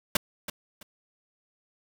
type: noise with echo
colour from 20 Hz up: pink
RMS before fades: -22 dBFS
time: 0.15-0.17 s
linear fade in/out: 5 ms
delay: 330 ms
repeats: 2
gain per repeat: -12 dB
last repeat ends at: 0.83 s
effects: none